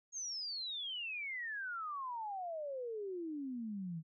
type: exponential sweep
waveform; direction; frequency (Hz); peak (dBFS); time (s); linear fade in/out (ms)
sine; down; 6645 to 155.56; -39; 0.12-4.03; 50
effects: none